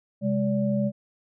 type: tone cluster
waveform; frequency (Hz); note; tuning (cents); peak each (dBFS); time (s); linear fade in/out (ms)
sine; 132.7 / 205.3 / 576; C3 / G#3 / D5; +25 / -20 / -34; -29 / -23 / -29; 0.21-0.92; 50
effects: none